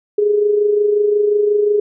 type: tone with amplitude modulation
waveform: sine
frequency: 415.3 Hz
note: G#4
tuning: in tune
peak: -9 dBFS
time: 0.18-1.8 s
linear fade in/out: 5 ms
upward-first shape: sine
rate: 25.6 Hz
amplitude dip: 50%
effects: none